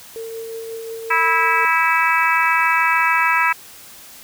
sine tone with tremolo, 453 Hz, A#4, 50 cents flat, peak -26 dBFS, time 0.16-1.65 s, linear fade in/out 0 ms, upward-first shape triangle, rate 5.6 Hz, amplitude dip 30%
harmonic tone, 326.8 Hz, E4, 15 cents flat, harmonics 3 / 4 / 5 / 6 / 7 / 8, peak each -19 / -20 / -21 / -22 / -22 / -23 dBFS, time 1.1-3.53 s, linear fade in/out 10 ms
effects white hiss -41 dBFS RMS until 4.23 s

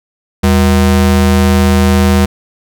square ring-modulated tone, 140 Hz, C#3, 18 cents sharp, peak -4 dBFS, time 0.43-2.26 s, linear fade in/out 10 ms, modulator 59 Hz, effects none

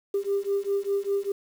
sine beating tone pair, 396.3 / 401.3 Hz, G4 / G4, +19 / +41 cents, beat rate 5 Hz, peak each -26 dBFS, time 0.14-1.32 s, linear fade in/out 5 ms, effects tanh soft clip ceiling -18 dBFS + 8-bit

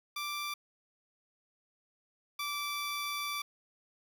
15% pulse tone pair in turn, 1174.7 / 1163.9 Hz, D6 / D6, 0 / -16 cents, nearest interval unison, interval 16 cents, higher first, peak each -29 / -28 dBFS, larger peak second, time 0.16-0.54 / 2.39-3.42 s, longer second, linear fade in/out 5 ms, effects 10-bit

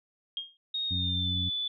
sine tone with exponential decay, 3234 Hz, G#7, 47 cents flat, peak -28 dBFS, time 0.37-0.57 s, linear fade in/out 1 ms, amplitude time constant 43 ms
sine tone with pitch glide, 3729 to 3479 Hz, A#7 to A7, 0 to -20 cents, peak -29 dBFS, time 0.74-1.68 s, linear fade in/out 5 ms, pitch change -120 cents, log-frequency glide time 0.86-1.37 s
harmonic tone, 90.6 Hz, F#2, 36 cents flat, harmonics 1 / 2 / 3, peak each -31 / -37 / -41 dBFS, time 0.9-1.5 s, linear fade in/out 20 ms
effects none

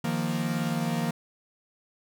45% pulse chord, Eb suspended second, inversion none, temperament equal, 155.56 / 174.61 / 233.1 Hz, Eb3 / F3 / Bb3, 0 / 0 / 0 cents, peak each -31 / -31 / -30 dBFS, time 0.04-1.11 s, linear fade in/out 5 ms, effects none

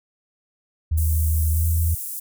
sine tone with pitch glide, 78.8 to 81.67 Hz, D#2 to E2, +23 to -16 cents, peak -17 dBFS, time 0.91-1.95 s, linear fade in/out 10 ms, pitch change +61 cents, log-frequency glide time 1.48-1.66 s
pink high-pass noise, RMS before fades -31 dBFS, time 0.97-2.2 s, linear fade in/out 10 ms, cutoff 9400 Hz, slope 24 dB/octave
effects none

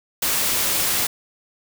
white noise, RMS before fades -21 dBFS, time 0.22-1.07 s, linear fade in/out 5 ms, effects none

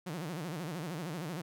sawtooth tone with vibrato, 164.8 Hz, E3, in tune, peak -33 dBFS, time 0.06-1.42 s, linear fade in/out 10 ms, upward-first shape sine, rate 13 Hz, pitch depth 210 cents each way, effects none

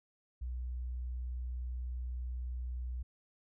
sine tone, 61.74 Hz, B1, in tune, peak -36 dBFS, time 0.41-3.03 s, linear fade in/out 10 ms, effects none

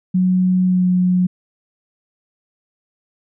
sine tone with pitch glide, 183.8 to 181.48 Hz, F#3 to F#3, -11 to -33 cents, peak -12 dBFS, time 0.14-1.27 s, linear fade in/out 10 ms, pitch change -22 cents, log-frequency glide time 0.65-0.87 s, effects none

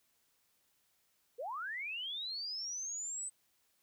sine linear sweep, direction up, 431.4 to 8150 Hz, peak -38 dBFS, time 1.38-3.3 s, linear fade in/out 20 ms, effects white hiss -75 dBFS RMS until 3.82 s

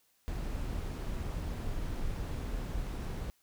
brown noise, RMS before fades -36 dBFS, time 0.28-3.3 s, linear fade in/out 0 ms, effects white hiss -71 dBFS RMS until 3.42 s

